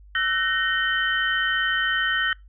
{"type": "tone cluster", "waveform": "sine", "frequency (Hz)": [1333, 1512, 1855, 3062], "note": ["E6", "F#6", "A#6", "G7"], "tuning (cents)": [19, 37, -9, -41], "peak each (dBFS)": [-30, -25, -24, -28], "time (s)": [0.15, 2.33], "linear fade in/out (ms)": 2, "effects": ["noise-tail reverb RT60 0.2 s tail -24 dB re dry", "added 50 Hz sine -45 dBFS peak until 2.48 s"]}